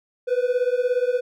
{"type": "beating tone pair", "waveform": "triangle", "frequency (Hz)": [487.7, 504.7], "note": ["B4", "B4"], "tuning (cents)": [-22, 38], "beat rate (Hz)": 17, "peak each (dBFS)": -20, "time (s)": [0.27, 1.21], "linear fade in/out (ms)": 20, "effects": []}